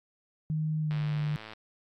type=tone with pitch glide; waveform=sine; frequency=155.56 to 149.31 Hz; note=D#3 to D3; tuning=0 to +29 cents; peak=-27 dBFS; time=0.5-1.36 s; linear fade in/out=0 ms; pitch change=-71 cents; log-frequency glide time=0.8-0.99 s
type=click train; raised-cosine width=0.3 ms; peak=-27 dBFS; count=69; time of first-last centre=0.91-1.534 s; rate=109 Hz
effects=AAC 64 kbps